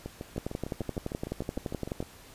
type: two click trains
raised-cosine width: 2 ms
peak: -23 / -18 dBFS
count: 14 / 20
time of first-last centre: 0.06-2.027 / 0.38-2.004 s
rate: 6.61 / 11.7 Hz
effects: pink hiss -52 dBFS RMS until 2.34 s + resampled to 32000 Hz